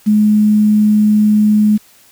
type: tone with quantisation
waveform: sine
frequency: 211.5 Hz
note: G#3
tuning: 32 cents sharp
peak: -7 dBFS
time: 0.06-1.78 s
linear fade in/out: 20 ms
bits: 6
effects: white hiss -47 dBFS RMS until 2.11 s